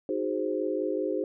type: chord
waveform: sine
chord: Ab dominant seventh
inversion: second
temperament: equal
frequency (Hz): 311.1 / 370 / 415.3 / 523.3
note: Eb4 / Gb4 / Ab4 / C5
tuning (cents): 0 / 0 / 0 / 0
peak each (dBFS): -32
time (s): 0.09-1.24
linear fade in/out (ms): 2
effects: none